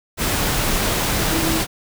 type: tone in noise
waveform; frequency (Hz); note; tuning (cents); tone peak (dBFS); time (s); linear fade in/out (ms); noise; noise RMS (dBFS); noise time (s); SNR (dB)
sine; 323.7; E4; -31; -22; 1.28-1.63; 50; pink; -20; 0.17-1.67; -5
effects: none